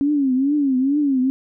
sine tone with vibrato, 275.1 Hz, C#4, 13 cents flat, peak -15 dBFS, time 0.01-1.3 s, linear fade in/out 0 ms, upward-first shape triangle, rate 2.3 Hz, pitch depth 160 cents each way, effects none

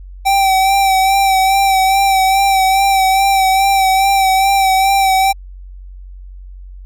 square tone with vibrato, 774 Hz, G5, 22 cents flat, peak -10 dBFS, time 0.25-5.33 s, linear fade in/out 20 ms, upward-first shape sine, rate 2.4 Hz, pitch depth 32 cents each way, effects added 46 Hz sine -30 dBFS peak until 6.85 s

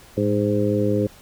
harmonic tone with a mistuned harmonic, 103.5 Hz, G#2, 5 cents flat, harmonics 1 / 2 / 3 / 4 / 5, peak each -24 / -24 / -24 / -24 / -24 dBFS, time 0.17-1.07 s, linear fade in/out 5 ms, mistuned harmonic 1, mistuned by +69 cents, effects pink hiss -48 dBFS RMS until 1.21 s

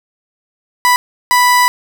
30% pulse tone bursts at uneven times, 987.8 Hz, B5, in tune, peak -5 dBFS, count 2, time 0.85-0.96 / 1.31-1.68 s, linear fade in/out 0 ms, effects none

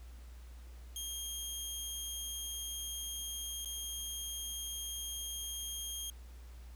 15% pulse tone with dropouts, 3227 Hz, G7, 50 cents sharp, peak -32 dBFS, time 0.96-6.1 s, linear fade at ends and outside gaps 1 ms, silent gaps 3.648-3.657 s, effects added 60 Hz sine -48 dBFS peak until 6.75 s + pink hiss -63 dBFS RMS until 6.75 s

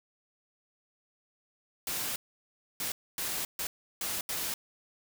white noise bursts at uneven times, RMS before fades -34 dBFS, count 6, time 1.87-2.16 / 2.8-2.92 / 3.18-3.45 / 3.59-3.67 / 4.01-4.21 / 4.29-4.54 s, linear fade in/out 2 ms, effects none

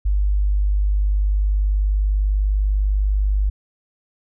sine tone, 50.1 Hz, G1, 38 cents sharp, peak -15 dBFS, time 0.05-3.5 s, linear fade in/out 10 ms, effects none

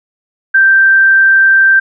sine tone, 1568 Hz, G6, in tune, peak -4 dBFS, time 0.54-1.8 s, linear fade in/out 10 ms, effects none

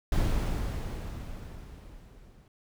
brown noise with level ramp, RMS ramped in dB -25 to -55 dBFS, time 0.12-2.48 s, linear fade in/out 2 ms, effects none

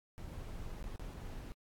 brown noise with dropouts, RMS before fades -44 dBFS, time 0.18-1.52 s, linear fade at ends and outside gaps 0 ms, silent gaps 0.826-0.842 / 0.961-0.996 / 1.137-1.143 s, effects AAC 64 kbps

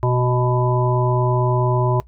harmonic tone, 124.4 Hz, B2, 13 cents sharp, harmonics 1 / 3 / 5 / 7 / 8, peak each -17 / -22 / -25 / -28 / -25 dBFS, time 0.03-2 s, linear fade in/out 0 ms, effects noise-tail reverb RT60 0.1 s tail -20 dB re dry + added 60 Hz sine -43 dBFS peak until 2.07 s

